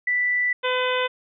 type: tone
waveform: sine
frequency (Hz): 1975.5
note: B6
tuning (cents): 0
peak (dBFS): -19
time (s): 0.07-0.53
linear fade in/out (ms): 5
type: harmonic tone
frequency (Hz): 505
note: B4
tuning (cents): +39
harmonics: 1 / 2 / 3 / 4 / 5 / 6 / 7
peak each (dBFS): -24 / -27 / -29 / -30 / -31 / -32 / -32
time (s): 0.63-1.08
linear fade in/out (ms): 20
effects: none